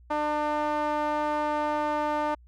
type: tone with band-pass filter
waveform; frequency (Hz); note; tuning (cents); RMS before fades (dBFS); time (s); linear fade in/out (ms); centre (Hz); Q
sawtooth; 299.7; D4; +35; -27; 0.1-2.35; 10; 880; 2.1
effects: added 60 Hz sine -50 dBFS peak until 2.47 s + MP3 64 kbps